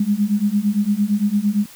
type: beating tone pair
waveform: sine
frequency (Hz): 201.1 / 209.9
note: G3 / G#3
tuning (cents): +44 / +19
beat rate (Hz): 8.8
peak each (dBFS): -19 / -18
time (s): 0-1.66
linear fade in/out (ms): 5
effects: white hiss -43 dBFS RMS until 1.75 s